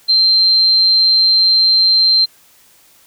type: tone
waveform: sine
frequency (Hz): 4141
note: C8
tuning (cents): -19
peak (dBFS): -8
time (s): 0.08-2.26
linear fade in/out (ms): 20
effects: white hiss -49 dBFS RMS until 3.06 s